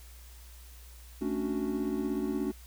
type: chord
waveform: triangle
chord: D major seventh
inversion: second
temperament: equal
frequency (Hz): 220 / 277.2 / 293.7 / 370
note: A3 / C#4 / D4 / F#4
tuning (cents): 0 / 0 / 0 / 0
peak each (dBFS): -33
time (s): 1.21-2.52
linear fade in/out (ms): 10
effects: added 60 Hz sine -48 dBFS peak until 2.66 s + white hiss -56 dBFS RMS until 2.66 s